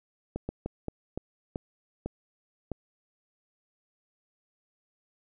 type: slowing click train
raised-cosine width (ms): 2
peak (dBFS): -19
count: 8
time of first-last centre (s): 0.36-2.717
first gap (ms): 130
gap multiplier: 1.31
effects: none